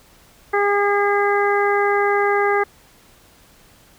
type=harmonic tone; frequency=406.2 Hz; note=G#4; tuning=38 cents flat; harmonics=1 / 2 / 3 / 4 / 5; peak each=-18 / -21 / -23 / -24 / -25 dBFS; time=0.53-2.64 s; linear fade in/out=10 ms; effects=pink hiss -51 dBFS RMS until 3.98 s